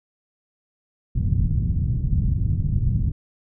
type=low-pass noise; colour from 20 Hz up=white; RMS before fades=-21 dBFS; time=1.15-3.12 s; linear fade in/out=5 ms; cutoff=140 Hz; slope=24 dB/octave; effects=none